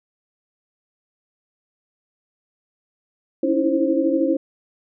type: tone cluster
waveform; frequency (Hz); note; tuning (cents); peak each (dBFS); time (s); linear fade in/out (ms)
sine; 278 / 320.2 / 332.7 / 529; C#4 / D#4 / E4 / C5; +5 / +50 / +16 / +19; -22; 3.43-4.37; 5
effects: none

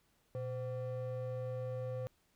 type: ring-modulated tone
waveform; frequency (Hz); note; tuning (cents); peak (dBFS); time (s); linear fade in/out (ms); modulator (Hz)
triangle; 317.3; D#4; +34; -32; 0.35-2.07; 0; 197
effects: pink hiss -74 dBFS RMS until 2.35 s

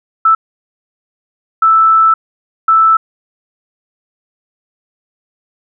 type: tone bursts at uneven times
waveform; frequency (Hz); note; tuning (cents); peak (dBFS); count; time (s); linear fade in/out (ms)
sine; 1318.5; E6; 0; -5; 3; 0.25-0.35 / 1.62-2.14 / 2.68-2.97; 5
effects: none

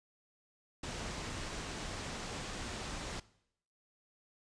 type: low-pass noise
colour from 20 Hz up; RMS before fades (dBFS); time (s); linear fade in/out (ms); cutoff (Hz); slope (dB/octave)
pink; -42; 0.83-3.2; 5; 8200; 24
effects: noise-tail reverb RT60 0.7 s tail -19 dB re dry + resampled to 22050 Hz

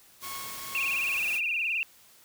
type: noise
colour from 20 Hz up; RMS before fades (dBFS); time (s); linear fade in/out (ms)
white; -40; 0.2-1.41; 50
type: tone with tremolo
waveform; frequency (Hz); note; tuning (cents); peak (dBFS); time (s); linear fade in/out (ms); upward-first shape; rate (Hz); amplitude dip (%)
sawtooth; 1097; C#6; -18; -34; 0.22-1.19; 20; triangle; 2.1; 60
type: tone with vibrato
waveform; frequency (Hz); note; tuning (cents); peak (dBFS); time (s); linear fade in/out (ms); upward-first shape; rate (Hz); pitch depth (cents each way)
sine; 2572; E7; -43; -26; 0.75-1.83; 0; sine; 19; 130
effects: white hiss -57 dBFS RMS until 2.24 s

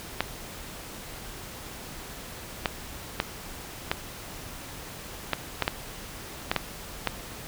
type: clicks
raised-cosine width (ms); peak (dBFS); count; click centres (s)
0.3; -7; 10; 0.206 / 2.658 / 3.201 / 3.915 / 5.333 / 5.623 / 5.679 / 6.515 / 6.563 / 7.073
effects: pink hiss -41 dBFS RMS until 7.47 s

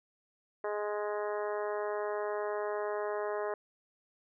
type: harmonic tone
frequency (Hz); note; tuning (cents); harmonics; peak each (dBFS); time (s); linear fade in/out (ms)
208.5; G#3; +7; 2 / 3 / 4 / 5 / 6 / 7 / 8 / 9; -35 / -37 / -42 / -42 / -46 / -49 / -48 / -50; 0.64-3.54; 2
effects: none

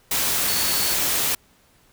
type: tone in noise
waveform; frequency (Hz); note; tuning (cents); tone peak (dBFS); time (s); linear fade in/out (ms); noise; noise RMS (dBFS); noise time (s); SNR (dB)
sine; 4434; C#8; 0; -28; 0.48-0.94; 5; white; -22; 0.11-1.35; -9
effects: pink hiss -58 dBFS RMS until 1.92 s

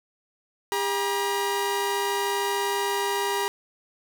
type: tone pair together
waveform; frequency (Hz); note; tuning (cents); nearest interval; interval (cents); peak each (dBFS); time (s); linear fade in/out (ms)
sawtooth; 401.3 / 956.6; G4 / A#5; +41 / +44; octave + minor third; 1503; -23; 0.72-3.48; 0
effects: none

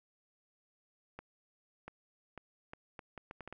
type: accelerating click train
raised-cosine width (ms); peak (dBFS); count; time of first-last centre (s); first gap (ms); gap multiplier
0.5; -30; 10; 1.19-3.526; 690; 0.72
effects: none

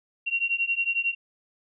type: beating tone pair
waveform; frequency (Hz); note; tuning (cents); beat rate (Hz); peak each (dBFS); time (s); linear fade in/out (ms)
sine; 2743 / 2754; F7 / F7; -32 / -25; 11; -27 / -26; 0.26-1.15; 20
effects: none

